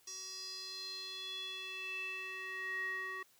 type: tone with band-pass filter sweep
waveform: square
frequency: 377.4 Hz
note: F#4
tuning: 34 cents sharp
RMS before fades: -43 dBFS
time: 0.07-3.23 s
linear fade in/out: 5 ms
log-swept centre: 5800 to 1600 Hz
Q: 6.6
effects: white hiss -68 dBFS RMS until 3.39 s